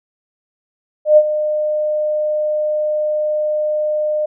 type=tone with ADSR envelope; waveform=sine; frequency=607 Hz; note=D#5; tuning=43 cents flat; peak=-3 dBFS; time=1.05-4.26 s; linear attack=120 ms; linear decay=55 ms; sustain=-12 dB; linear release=9 ms; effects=none